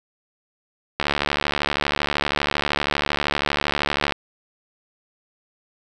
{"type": "click train", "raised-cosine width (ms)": 0.3, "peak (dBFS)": -4, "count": 228, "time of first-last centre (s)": [1, 4.122], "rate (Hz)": 72.7, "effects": []}